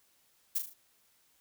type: noise with echo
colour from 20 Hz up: violet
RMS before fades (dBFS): -30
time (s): 0.55-0.59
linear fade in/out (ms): 10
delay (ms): 37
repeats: 4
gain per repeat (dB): -6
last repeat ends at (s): 0.738
effects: white hiss -69 dBFS RMS until 1.4 s